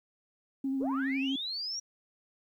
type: tone with vibrato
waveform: sine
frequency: 269.1 Hz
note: C4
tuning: 49 cents sharp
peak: -28 dBFS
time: 0.64-1.36 s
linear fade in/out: 5 ms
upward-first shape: triangle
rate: 12 Hz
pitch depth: 28 cents each way
type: linear sweep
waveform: sine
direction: up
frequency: 368.6 to 5750 Hz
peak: -33 dBFS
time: 0.8-1.8 s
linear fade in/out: 10 ms
effects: tanh soft clip ceiling -23 dBFS + 11-bit